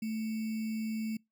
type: tone with sample-and-hold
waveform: sine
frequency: 220 Hz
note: A3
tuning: in tune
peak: -32 dBFS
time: 0.02-1.17 s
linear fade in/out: 5 ms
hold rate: 2450 Hz
effects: noise-tail reverb RT60 0.2 s tail -26 dB re dry